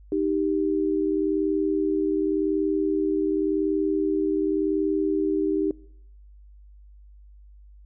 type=tone pair together; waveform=sine; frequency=311.1 / 392 Hz; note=D#4 / G4; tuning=0 / 0 cents; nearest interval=major third; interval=400 cents; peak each=-24 dBFS; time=0.12-5.71 s; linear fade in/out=2 ms; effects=noise-tail reverb RT60 0.8 s tail -24 dB re dry + added 50 Hz sine -46 dBFS peak until 7.85 s